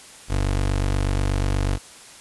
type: tone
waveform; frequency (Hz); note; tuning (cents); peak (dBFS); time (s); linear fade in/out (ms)
25% pulse; 48.27; G1; -26; -16; 0.28-1.79; 50
effects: white hiss -44 dBFS RMS until 2.2 s + resampled to 24000 Hz